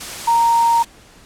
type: tone in noise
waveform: sine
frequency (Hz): 929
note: A#5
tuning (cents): -6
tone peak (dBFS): -11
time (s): 0.27-0.83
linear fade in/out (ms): 10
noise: white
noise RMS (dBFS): -29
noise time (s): 0-0.85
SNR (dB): +15
effects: pink hiss -46 dBFS RMS until 1.25 s + low-pass 10000 Hz 12 dB/octave